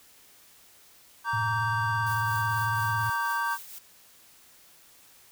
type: chord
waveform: triangle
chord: G minor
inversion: first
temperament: equal with one note detuned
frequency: 932.3 / 1151.1 / 1568 Hz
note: Bb5 / D6 / G6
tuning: 0 / -35 / 0 cents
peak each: -28 / -30 / -28 dBFS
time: 1.24-3.58 s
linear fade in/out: 50 ms
type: tone with vibrato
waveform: sine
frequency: 111.6 Hz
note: A2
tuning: 25 cents sharp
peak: -30 dBFS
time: 1.33-3.1 s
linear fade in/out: 5 ms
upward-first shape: sine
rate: 18 Hz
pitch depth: 110 cents each way
type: noise with tremolo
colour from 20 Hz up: blue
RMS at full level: -41 dBFS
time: 2.06-3.79 s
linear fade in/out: 10 ms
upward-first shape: triangle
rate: 4.2 Hz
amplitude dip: 55%
effects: white hiss -56 dBFS RMS until 5.31 s